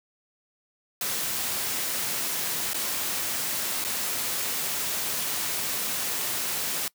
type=noise with dropouts; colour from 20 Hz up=white; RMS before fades=-29 dBFS; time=1.01-6.88 s; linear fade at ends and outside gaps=2 ms; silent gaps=2.734-2.743 / 3.841-3.847 s; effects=noise-tail reverb RT60 0.1 s tail -22 dB re dry + high-pass 100 Hz 12 dB/octave